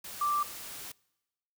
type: tone in noise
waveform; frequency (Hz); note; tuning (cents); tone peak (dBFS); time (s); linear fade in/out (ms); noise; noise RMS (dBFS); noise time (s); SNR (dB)
sine; 1174.7; D6; 0; -26; 0.21-0.43; 5; white; -43; 0.04-0.92; +14
effects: noise-tail reverb RT60 1.0 s tail -25 dB re dry